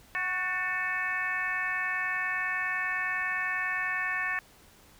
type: harmonic tone with a mistuned harmonic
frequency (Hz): 370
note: F#4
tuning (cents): 0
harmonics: 2 / 3 / 4 / 5 / 6 / 7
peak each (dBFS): -42 / -37 / -39 / -30 / -36 / -39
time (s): 0.15-4.39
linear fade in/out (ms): 0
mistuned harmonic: 5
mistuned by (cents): -57
effects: pink hiss -57 dBFS RMS until 4.99 s